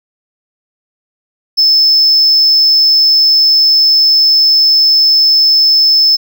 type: tone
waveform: triangle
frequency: 5250 Hz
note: E8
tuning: 8 cents flat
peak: -4 dBFS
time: 1.57-6.17 s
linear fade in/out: 20 ms
effects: none